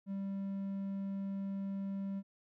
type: tone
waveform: triangle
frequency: 196 Hz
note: G3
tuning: in tune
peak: -34 dBFS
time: 0.06-2.23 s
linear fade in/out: 50 ms
effects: none